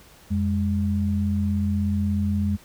sine tone pair together, 88.09 / 204.6 Hz, F2 / G#3, +15 / -26 cents, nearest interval octave + minor third, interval 1459 cents, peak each -23 dBFS, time 0.3-2.57 s, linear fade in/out 20 ms, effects pink hiss -51 dBFS RMS until 2.64 s

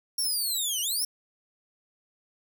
15% pulse linear two-way sweep, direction down then up, 5588 to 2834 to 5588 Hz, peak -20 dBFS, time 0.18-1.05 s, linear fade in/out 5 ms, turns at 0.81 s, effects none

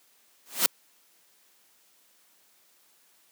white noise with exponential growth, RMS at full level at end -18 dBFS, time 0.46-0.66 s, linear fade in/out 0 ms, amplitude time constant 43 ms, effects white hiss -63 dBFS RMS until 3.31 s + high-pass 200 Hz 12 dB/octave

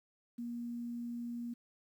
sine tone with quantisation, 237.5 Hz, A#3, 33 cents sharp, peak -38 dBFS, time 0.38-1.54 s, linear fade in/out 10 ms, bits 11, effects none

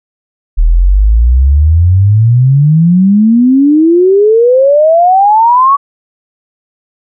sine exponential sweep, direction up, 37.87 to 1138 Hz, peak -3 dBFS, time 0.57-5.77 s, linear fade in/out 20 ms, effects none

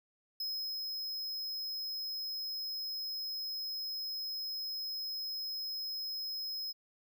square tone with ADSR envelope, 5120 Hz, D#8, 49 cents sharp, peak -35 dBFS, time 0.4-6.73 s, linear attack 4 ms, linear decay 380 ms, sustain -2 dB, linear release 23 ms, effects none

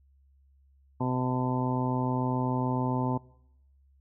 harmonic tone, 127 Hz, B2, 49 cents sharp, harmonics 1 / 2 / 3 / 4 / 5 / 6 / 7 / 8, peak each -30 / -30 / -37 / -40 / -40 / -44 / -34 / -39 dBFS, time 1-3.18 s, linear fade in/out 10 ms, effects noise-tail reverb RT60 0.8 s tail -22 dB re dry + added 68 Hz sine -59 dBFS peak until 4 s

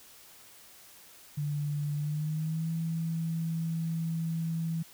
sine tone with pitch glide, 146.83 to 163.86 Hz, D3 to E3, 0 to -10 cents, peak -29 dBFS, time 1.37-4.83 s, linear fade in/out 10 ms, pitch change +190 cents, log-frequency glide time 1.96-2.7 s, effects white hiss -54 dBFS RMS until 4.93 s

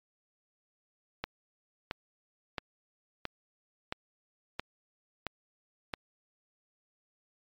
click train, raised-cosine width 0.3 ms, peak -17 dBFS, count 8, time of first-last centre 1.24-5.938 s, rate 1.49 Hz, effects MP3 96 kbps

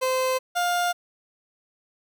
30% pulse tone pair in turn, 517 / 705.5 Hz, C5 / F5, -21 / +17 cents, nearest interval perfect fourth, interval 538 cents, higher second, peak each -19 dBFS, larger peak neither, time 0.01-0.39 / 0.55-0.93 s, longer neither, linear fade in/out 20 ms, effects none

